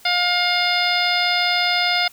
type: harmonic tone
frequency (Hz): 711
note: F5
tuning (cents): +31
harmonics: 1 / 2 / 3 / 4 / 5 / 6 / 7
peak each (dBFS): -23 / -25 / -22 / -28 / -24 / -28 / -24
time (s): 0.05-2.08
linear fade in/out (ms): 5
effects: white hiss -48 dBFS RMS until 2.12 s